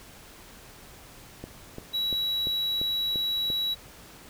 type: click train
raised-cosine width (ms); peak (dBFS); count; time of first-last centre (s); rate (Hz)
2; -23; 7; 1.44-3.502; 2.91
type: tone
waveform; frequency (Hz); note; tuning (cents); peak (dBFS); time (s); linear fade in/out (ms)
triangle; 3900; B7; -23; -24; 1.93-3.75; 20
effects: pink hiss -49 dBFS RMS until 4.29 s

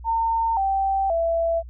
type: tone with pitch steps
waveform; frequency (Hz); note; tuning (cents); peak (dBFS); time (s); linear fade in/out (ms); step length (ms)
sine; 910 / 778.6 / 666.2; A#5 / G5 / E5; -42 / -12 / +18; -19; 0.04-1.63; 50; 530
effects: added 60 Hz sine -36 dBFS peak until 1.69 s

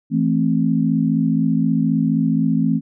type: chord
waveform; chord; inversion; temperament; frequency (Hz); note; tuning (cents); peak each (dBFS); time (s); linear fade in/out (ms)
sine; A minor; second; just; 165 / 220 / 264; E3 / A3 / C4; +2 / 0 / +16; -19; 0.1-2.81; 50
effects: none

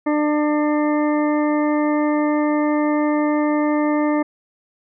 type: harmonic tone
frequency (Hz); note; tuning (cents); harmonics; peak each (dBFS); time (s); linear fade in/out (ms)
299; D4; +31; 1 / 2 / 3 / 4 / 6 / 7; -17 / -23 / -27 / -29 / -33 / -34; 0.06-4.23; 10
effects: none

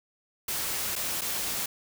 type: noise with dropouts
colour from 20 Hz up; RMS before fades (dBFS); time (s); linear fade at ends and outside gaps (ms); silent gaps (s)
white; -31; 0.48-1.66; 5; 0.956-0.961 / 1.211-1.216
effects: none

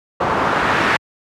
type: noise with low-pass filter sweep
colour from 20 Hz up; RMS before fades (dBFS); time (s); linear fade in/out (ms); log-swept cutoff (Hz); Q
white; -17; 0.2-0.97; 10; 950 to 1800; 1.4
effects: high-pass 80 Hz 12 dB/octave

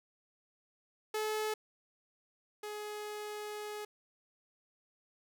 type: tone pair in turn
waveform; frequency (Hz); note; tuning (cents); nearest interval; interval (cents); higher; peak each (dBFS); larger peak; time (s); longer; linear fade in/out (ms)
sawtooth; 430.3 / 420.2; A4 / G#4; -39 / +20; unison; 41; first; -29 / -36; first; 1.14-1.54 / 2.63-3.85; second; 5
effects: none

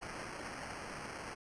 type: noise with sample-and-hold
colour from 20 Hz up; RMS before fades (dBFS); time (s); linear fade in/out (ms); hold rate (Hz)
blue; -45; 0.01-1.35; 20; 3675
effects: resampled to 22050 Hz

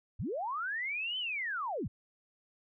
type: linear two-way sweep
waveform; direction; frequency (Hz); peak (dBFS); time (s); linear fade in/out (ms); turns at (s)
sine; up then down; 55 to 3092 to 55; -33; 0.19-1.88; 10; 1.18
effects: none

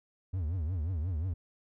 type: tone with vibrato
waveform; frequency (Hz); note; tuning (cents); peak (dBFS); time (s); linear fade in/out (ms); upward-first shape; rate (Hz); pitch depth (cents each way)
triangle; 84.4; E2; +41; -28; 0.33-1.34; 10; triangle; 5.6; 270
effects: none

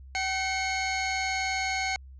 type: tone pair together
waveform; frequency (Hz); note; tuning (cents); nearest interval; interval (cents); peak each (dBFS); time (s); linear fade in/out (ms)
sawtooth; 764 / 2173; G5 / C#7; -45 / -35; octave + tritone; 1810; -26; 0.15-1.96; 0
effects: added 66 Hz sine -44 dBFS peak until 2.19 s + resampled to 16000 Hz

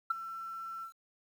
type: tone with ADSR envelope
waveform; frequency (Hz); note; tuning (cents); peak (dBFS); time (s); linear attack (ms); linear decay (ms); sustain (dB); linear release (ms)
sine; 1342; E6; +31; -23; 0.1-0.93; 8; 14; -16; 97
effects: tanh soft clip ceiling -22 dBFS + 10-bit

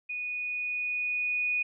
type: tone with level ramp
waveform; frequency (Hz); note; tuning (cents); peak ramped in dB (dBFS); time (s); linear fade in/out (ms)
sine; 2475; D#7; -10; -32 to -25; 0.09-1.63; 10
effects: none

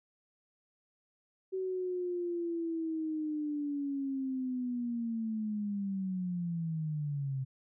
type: linear sweep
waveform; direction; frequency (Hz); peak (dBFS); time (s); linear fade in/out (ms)
sine; down; 379.7 to 130.6; -32; 1.52-7.45; 20
effects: none

